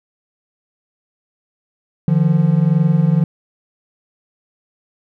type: tone pair together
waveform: triangle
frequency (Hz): 150.3 / 172.12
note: D3 / F3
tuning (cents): +40 / -25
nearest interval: major second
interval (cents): 235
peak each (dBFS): -12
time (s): 2.08-3.24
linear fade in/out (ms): 2
effects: none